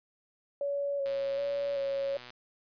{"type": "tone with vibrato", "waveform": "sine", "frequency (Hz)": 559, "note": "C#5", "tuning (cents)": 14, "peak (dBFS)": -29, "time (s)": [0.61, 2.17], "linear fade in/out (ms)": 2, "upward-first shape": "square", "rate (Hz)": 1.3, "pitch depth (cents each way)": 21}
{"type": "click train", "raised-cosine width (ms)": 0.2, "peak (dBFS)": -29, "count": 154, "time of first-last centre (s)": [1.06, 2.304], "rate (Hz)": 123}
{"effects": ["resampled to 11025 Hz"]}